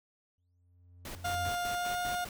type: tone with exponential growth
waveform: triangle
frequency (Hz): 88.3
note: F2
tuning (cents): +20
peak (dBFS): -32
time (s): 0.38-1.49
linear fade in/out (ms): 0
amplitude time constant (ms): 240
type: noise with tremolo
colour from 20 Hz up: pink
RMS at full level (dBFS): -43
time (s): 1.05-2.29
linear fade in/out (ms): 2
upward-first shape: square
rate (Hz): 5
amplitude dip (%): 75
type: tone with pitch glide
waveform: 30% pulse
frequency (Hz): 705 to 712.8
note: F5 to F5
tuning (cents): +16 to +35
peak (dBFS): -29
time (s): 1.24-2.25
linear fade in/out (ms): 10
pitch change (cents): +19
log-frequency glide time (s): 1.69-1.98
effects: none